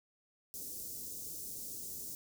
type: band-stop noise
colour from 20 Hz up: white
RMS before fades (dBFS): -44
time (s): 0.54-2.15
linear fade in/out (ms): 0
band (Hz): 460 to 5600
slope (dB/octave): 24
effects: none